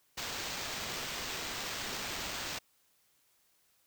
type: noise with sample-and-hold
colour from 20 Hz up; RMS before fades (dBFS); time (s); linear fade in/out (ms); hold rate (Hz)
white; -39; 0.17-2.59; 10; 11025
effects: white hiss -71 dBFS RMS until 3.86 s